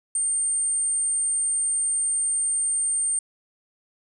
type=tone; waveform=sine; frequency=8750 Hz; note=C#9; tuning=24 cents flat; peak=-21 dBFS; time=0.15-3.19 s; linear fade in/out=2 ms; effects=none